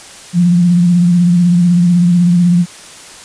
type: tone with vibrato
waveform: sine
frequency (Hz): 175.1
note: F3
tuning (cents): +5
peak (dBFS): -6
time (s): 0.33-2.66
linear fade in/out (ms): 50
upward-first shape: sine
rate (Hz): 16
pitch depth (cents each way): 43
effects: white hiss -34 dBFS RMS until 3.24 s + resampled to 22050 Hz